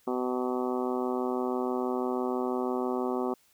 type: harmonic tone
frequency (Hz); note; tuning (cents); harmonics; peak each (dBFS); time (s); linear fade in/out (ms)
126.1; B2; +36; 2 / 3 / 4 / 5 / 6 / 7 / 8 / 9 / 10; -32 / -31 / -37 / -40 / -38 / -40 / -45 / -40 / -47; 0.07-3.34; 5
effects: white hiss -65 dBFS RMS until 3.53 s